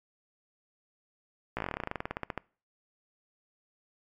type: slowing click train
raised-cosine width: 0.5 ms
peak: -17 dBFS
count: 22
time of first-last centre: 1.57-2.377 s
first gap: 16 ms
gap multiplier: 1.08
effects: noise-tail reverb RT60 0.4 s tail -24 dB re dry + MP3 96 kbps